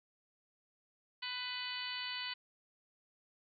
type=harmonic tone; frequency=498 Hz; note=B4; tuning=14 cents sharp; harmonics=2 / 3 / 4 / 5 / 6 / 7 / 8 / 9; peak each=-49 / -49 / -46 / -48 / -43 / -52 / -48 / -46 dBFS; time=1.22-2.34 s; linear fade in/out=10 ms; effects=none